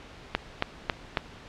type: click train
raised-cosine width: 0.3 ms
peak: -7 dBFS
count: 4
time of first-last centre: 0.35-1.172 s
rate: 3.65 Hz
effects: pink hiss -47 dBFS RMS until 1.48 s + low-pass 4000 Hz 12 dB/octave